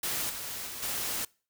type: noise with level steps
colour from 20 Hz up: white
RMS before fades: -32 / -38 / -40 / -33 dBFS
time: 0.03-1.25 s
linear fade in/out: 5 ms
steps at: 0.29 / 0.66 / 0.82 s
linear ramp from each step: 10 ms
effects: noise-tail reverb RT60 0.4 s tail -25 dB re dry